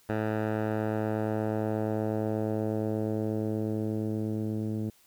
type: tone with low-pass filter sweep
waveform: 10% pulse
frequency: 108.4 Hz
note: A2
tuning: 25 cents flat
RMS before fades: -30 dBFS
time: 0.09-4.9 s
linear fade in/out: 5 ms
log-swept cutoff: 1600 to 260 Hz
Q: 0.99
effects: white hiss -62 dBFS RMS until 5.06 s